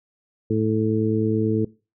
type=harmonic tone; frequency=109.4 Hz; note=A2; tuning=9 cents flat; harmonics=1 / 2 / 3 / 4; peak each=-24 / -24 / -24 / -24 dBFS; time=0.5-1.65 s; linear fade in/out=5 ms; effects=noise-tail reverb RT60 0.3 s tail -21 dB re dry